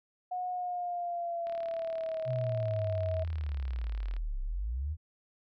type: tone with pitch glide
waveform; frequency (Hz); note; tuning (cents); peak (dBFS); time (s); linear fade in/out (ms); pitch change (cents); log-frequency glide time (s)
sine; 727 to 640.2; F#5 to D#5; -31 to +49; -32; 0.31-3.24; 10; -220; 0.5-2.23
type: click train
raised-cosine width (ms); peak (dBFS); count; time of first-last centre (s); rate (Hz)
0.3; -33; 101; 1.47-4.165; 37.1
type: linear two-way sweep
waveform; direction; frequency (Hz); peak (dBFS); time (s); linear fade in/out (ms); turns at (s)
sine; down then up; 129.3 to 31.23 to 82.1; -31; 2.25-4.97; 50; 4.41
effects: none